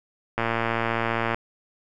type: click train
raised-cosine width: 0.5 ms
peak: -9 dBFS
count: 112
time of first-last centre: 0.38-1.345 s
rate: 115 Hz
effects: none